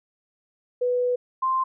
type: tone pair in turn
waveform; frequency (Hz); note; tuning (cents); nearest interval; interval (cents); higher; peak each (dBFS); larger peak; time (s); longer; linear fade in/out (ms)
sine; 493.9 / 1046.5; B4 / C6; 0 / 0; octave + minor second; 1300; second; -20; neither; 0.81-1.16 / 1.42-1.64; first; 10
effects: none